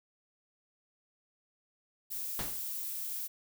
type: noise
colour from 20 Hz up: violet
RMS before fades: -38 dBFS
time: 2.1-3.28 s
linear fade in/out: 20 ms
type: noise with exponential decay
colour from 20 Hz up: pink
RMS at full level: -35 dBFS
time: 2.39-2.68 s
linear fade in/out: 2 ms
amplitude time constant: 61 ms
effects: none